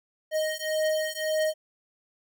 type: beating tone pair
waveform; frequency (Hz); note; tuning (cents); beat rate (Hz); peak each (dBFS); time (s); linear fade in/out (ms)
square; 622.3 / 624.1; D#5 / D#5; 0 / +5; 1.8; -29; 0.31-1.54; 50
effects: none